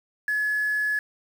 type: tone with quantisation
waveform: sine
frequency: 1702 Hz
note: G#6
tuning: 42 cents sharp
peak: -22 dBFS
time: 0.28-0.99 s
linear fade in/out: 2 ms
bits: 7
effects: none